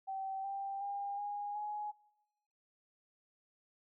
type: tone with pitch steps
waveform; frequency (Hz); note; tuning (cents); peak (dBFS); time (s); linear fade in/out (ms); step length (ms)
sine; 772 / 787.8 / 803.9 / 820.3 / 837; G5 / G5 / G5 / G#5 / G#5; -27 / +8 / +43 / -22 / +13; -37; 0.07-1.92; 20; 370
effects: noise-tail reverb RT60 1.0 s tail -24 dB re dry